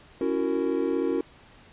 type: chord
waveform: triangle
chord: F# dominant seventh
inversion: second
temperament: just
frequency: 277.5 / 333 / 370 / 462.5 Hz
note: C#4 / E4 / F#4 / A#4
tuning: +2 / +18 / 0 / -14 cents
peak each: -27 dBFS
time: 0.21-1.21 s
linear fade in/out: 2 ms
effects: pink hiss -53 dBFS RMS until 1.72 s + resampled to 8000 Hz